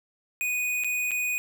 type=tone with dropouts; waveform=square; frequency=2480 Hz; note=D#7; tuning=6 cents flat; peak=-26 dBFS; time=0.41-1.38 s; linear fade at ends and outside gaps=0 ms; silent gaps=0.837-0.845 / 1.109-1.116 s; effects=none